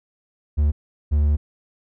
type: tone pair in turn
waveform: triangle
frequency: 73.9 / 73.9 Hz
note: D2 / D2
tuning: +11 / +11 cents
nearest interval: unison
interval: 0 cents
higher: neither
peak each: -13 dBFS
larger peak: neither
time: 0.57-0.72 / 1.11-1.37 s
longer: second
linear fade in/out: 20 ms
effects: none